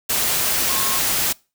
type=tone in noise; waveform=sine; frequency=1077 Hz; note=C6; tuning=50 cents sharp; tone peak=-28 dBFS; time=0.69-0.99 s; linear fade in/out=10 ms; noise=white; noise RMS=-20 dBFS; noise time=0.09-1.33 s; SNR=-11 dB; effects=noise-tail reverb RT60 0.3 s tail -24 dB re dry